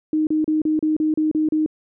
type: tone bursts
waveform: sine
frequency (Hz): 310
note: D#4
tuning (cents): -6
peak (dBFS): -16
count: 9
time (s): 0.13-1.662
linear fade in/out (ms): 2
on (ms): 140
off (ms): 34
effects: none